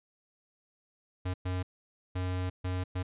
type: tone bursts at uneven times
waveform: square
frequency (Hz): 91.5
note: F#2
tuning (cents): -19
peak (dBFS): -31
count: 5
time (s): 1.25-1.34 / 1.45-1.63 / 2.15-2.5 / 2.64-2.84 / 2.95-3.03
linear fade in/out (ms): 10
effects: resampled to 8000 Hz